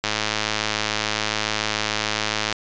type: click train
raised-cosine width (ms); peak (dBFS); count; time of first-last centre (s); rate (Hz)
0.2; -4; 267; 0.04-2.526; 107
effects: resampled to 16000 Hz